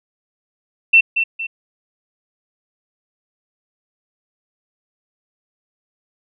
sine tone with echo, 2690 Hz, E7, 34 cents sharp, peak -6 dBFS, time 0.93-1.01 s, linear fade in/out 10 ms, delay 230 ms, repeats 2, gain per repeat -8 dB, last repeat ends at 1.47 s, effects none

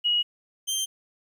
sine / 20% pulse tone pair in turn, 2900 / 3147 Hz, F#7 / G7, -35 / +6 cents, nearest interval minor second, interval 141 cents, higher second, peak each -20 dBFS, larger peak neither, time 0.04-0.23 / 0.67-0.86 s, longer neither, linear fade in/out 20 ms, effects 10-bit

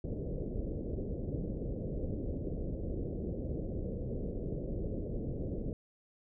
pink low-pass noise, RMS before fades -37 dBFS, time 0.04-5.73 s, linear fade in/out 2 ms, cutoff 550 Hz, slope 48 dB/octave, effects none

